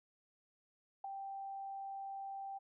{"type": "tone with ADSR envelope", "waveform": "sine", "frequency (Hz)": 784, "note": "G5", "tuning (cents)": 0, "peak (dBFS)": -36, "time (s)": [1.04, 2.59], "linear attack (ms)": 6, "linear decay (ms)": 4, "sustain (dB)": -6, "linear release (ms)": 19, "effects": []}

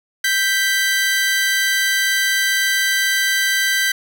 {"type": "tone pair together", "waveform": "sawtooth", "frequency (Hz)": [1568, 1975.5], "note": ["G6", "B6"], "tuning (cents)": [0, 0], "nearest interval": "major third", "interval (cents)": 400, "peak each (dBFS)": [-14, -16], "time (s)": [0.24, 3.92], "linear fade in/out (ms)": 5, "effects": []}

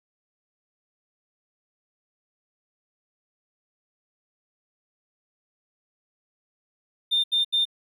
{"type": "tone bursts", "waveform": "triangle", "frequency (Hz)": 3611, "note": "A7", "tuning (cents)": 44, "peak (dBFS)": -16, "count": 3, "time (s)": [7.11, 7.654], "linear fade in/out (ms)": 20, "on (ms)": 130, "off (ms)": 77, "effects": ["tanh soft clip ceiling -16 dBFS"]}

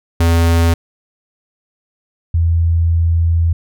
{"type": "tone pair in turn", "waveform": ["square", "sine"], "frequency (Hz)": [83.8, 83.49], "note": ["E2", "E2"], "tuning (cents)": [29, 23], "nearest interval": "unison", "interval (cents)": 6, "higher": "first", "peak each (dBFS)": -10, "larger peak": "neither", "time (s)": [[0.2, 0.74], [2.34, 3.53]], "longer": "second", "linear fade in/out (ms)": 5, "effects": []}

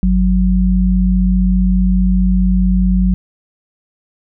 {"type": "tone pair together", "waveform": "sine", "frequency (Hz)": [49.77, 185], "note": ["G1", "F#3"], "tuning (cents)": [27, 0], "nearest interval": "octave + major seventh", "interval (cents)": 2273, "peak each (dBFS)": -12, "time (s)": [0.03, 3.14], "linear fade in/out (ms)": 0, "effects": []}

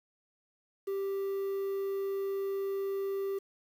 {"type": "tone with quantisation", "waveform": "triangle", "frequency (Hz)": 392, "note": "G4", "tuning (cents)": 0, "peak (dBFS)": -29, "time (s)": [0.87, 3.39], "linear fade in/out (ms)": 10, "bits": 9, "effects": []}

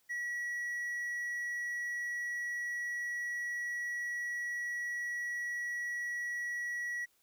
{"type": "tone", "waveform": "triangle", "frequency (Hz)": 1929, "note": "B6", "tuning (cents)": -41, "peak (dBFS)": -33, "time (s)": [0.09, 7.06], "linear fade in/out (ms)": 20, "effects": ["white hiss -72 dBFS RMS until 7.22 s"]}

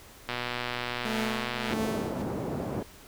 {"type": "click train", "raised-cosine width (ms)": 0.3, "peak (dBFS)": -15, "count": 177, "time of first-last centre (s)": [0.29, 1.733], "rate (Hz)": 122}
{"type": "tone with tremolo", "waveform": "sawtooth", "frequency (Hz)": 220, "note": "A3", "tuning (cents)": 0, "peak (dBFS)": -24, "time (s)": [1.05, 2.22], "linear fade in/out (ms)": 0, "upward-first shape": "triangle", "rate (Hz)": 1.6, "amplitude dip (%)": 85}
{"type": "band-pass noise", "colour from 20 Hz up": "pink", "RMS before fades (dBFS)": -33, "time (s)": [1.7, 2.83], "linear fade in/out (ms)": 5, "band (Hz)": [130, 640], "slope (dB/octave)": 12}
{"effects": ["pink hiss -51 dBFS RMS until 3.07 s"]}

